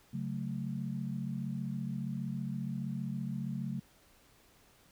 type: chord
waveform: sine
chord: F# minor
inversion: second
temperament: equal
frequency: 138.59 / 185 / 220 Hz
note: C#3 / F#3 / A3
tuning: 0 / 0 / 0 cents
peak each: -38 / -39 / -39 dBFS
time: 0.13-3.8 s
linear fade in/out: 10 ms
effects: pink hiss -64 dBFS RMS until 4.91 s